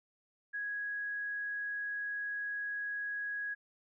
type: tone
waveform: sine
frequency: 1661.2 Hz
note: G#6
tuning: in tune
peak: -35 dBFS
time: 0.53-3.55 s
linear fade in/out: 20 ms
effects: none